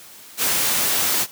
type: noise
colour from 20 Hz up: white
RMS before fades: -20 dBFS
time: 0.37-1.27 s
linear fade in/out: 50 ms
effects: white hiss -43 dBFS RMS until 1.31 s + high-pass 100 Hz 12 dB/octave